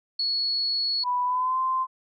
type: tone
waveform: sine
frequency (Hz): 4373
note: C#8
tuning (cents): -24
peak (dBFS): -23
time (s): 0.19-1.04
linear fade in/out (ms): 5
type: tone with pitch glide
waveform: sine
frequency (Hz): 987.8 to 1039.9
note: B5 to C6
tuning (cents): 0 to -11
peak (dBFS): -22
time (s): 1.03-1.87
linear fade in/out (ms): 50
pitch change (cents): +89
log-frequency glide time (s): 1.24-1.59
effects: none